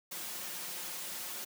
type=noise with comb filter; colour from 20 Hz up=white; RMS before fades=-41 dBFS; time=0.11-1.45 s; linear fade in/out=10 ms; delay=5.6 ms; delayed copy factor=+0.55; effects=high-pass 150 Hz 12 dB/octave